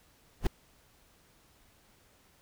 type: noise with exponential growth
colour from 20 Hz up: brown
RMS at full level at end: -19 dBFS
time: 0.4-0.47 s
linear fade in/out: 5 ms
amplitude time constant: 15 ms
effects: pink hiss -64 dBFS RMS until 2.41 s